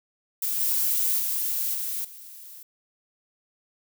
violet noise with level steps, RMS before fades -27 / -24 / -27 / -30 / -44 dBFS, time 0.42-2.63 s, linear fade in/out 5 ms, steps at 0.6 / 1.19 / 1.74 / 2.04 s, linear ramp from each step 10 ms, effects none

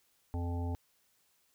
harmonic tone, 86.4 Hz, F2, 18 cents flat, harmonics 1 / 3 / 5 / 7 / 9 / 10, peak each -33 / -41 / -47 / -51 / -48 / -50 dBFS, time 0.34-0.75 s, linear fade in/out 0 ms, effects white hiss -72 dBFS RMS until 1.54 s

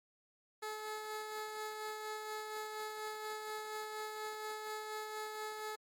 15% pulse tone with tremolo, 429.9 Hz, A4, 40 cents flat, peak -33 dBFS, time 0.62-5.76 s, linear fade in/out 10 ms, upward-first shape sine, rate 4.2 Hz, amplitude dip 35%, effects MP3 64 kbps

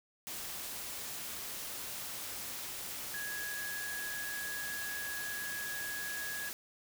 sine tone in noise, 1667 Hz, G#6, 6 cents sharp, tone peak -39 dBFS, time 3.14-6.49 s, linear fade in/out 0 ms, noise white, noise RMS -42 dBFS, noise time 0.27-6.53 s, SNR 0 dB, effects none

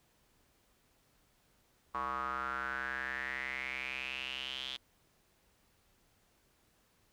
square tone with band-pass filter sweep, 65.41 Hz, C2, in tune, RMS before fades -39 dBFS, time 1.94-4.77 s, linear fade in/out 10 ms, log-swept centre 1100 to 3400 Hz, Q 7, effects pink hiss -71 dBFS RMS until 7.12 s

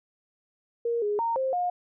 sine tone with pitch steps, 468.7 / 414.7 / 923 / 527 / 714 Hz, A#4 / G#4 / A#5 / C5 / F5, +9 / -3 / -17 / +12 / +38 cents, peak -24 dBFS, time 0.85-1.7 s, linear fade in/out 5 ms, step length 170 ms, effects none

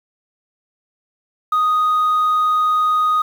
sine tone, 1244.5 Hz, D#6, in tune, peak -11 dBFS, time 1.52-3.22 s, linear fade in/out 5 ms, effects tanh soft clip ceiling -12 dBFS + 7-bit

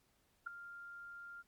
sine tone with ADSR envelope, 1396.9 Hz, F6, in tune, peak -35 dBFS, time 0.46-1.43 s, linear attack 12 ms, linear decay 4 ms, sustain -13 dB, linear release 28 ms, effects pink hiss -75 dBFS RMS until 1.47 s + MP3 96 kbps

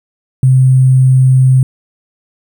sine tone with sample-and-hold, 130 Hz, C3, 11 cents flat, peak -4 dBFS, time 0.43-1.63 s, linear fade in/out 2 ms, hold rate 8820 Hz, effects none

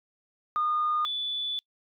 sine tone pair in turn, 1222 / 3469 Hz, D#6 / A7, -32 / -25 cents, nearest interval octave + tritone, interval 1807 cents, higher second, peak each -23 / -28 dBFS, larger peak first, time 0.56-1.05 / 1.05-1.59 s, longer second, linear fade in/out 0 ms, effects noise-tail reverb RT60 0.1 s tail -26 dB re dry + tanh soft clip ceiling -19 dBFS

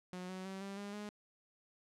sawtooth tone with pitch steps, 181.7 / 186.7 / 191.84 / 197.12 / 202.5 / 208.1 Hz, F#3 / F#3 / G3 / G3 / G#3 / G#3, -31 / +16 / -37 / +10 / -43 / +4 cents, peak -39 dBFS, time 0.13-1.09 s, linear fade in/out 0 ms, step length 160 ms, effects low-pass 9000 Hz 12 dB/octave

